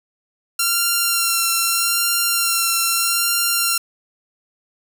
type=tone with vibrato; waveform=5% pulse; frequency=1372 Hz; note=F6; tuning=31 cents flat; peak=-5 dBFS; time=0.59-3.78 s; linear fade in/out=5 ms; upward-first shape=sine; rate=0.8 Hz; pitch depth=19 cents each way; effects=none